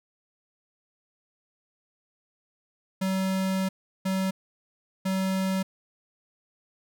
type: tone bursts at uneven times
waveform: square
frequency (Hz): 190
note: F#3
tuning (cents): +46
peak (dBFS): -25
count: 3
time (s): 3.01-3.69 / 4.05-4.31 / 5.05-5.63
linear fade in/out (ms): 10
effects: none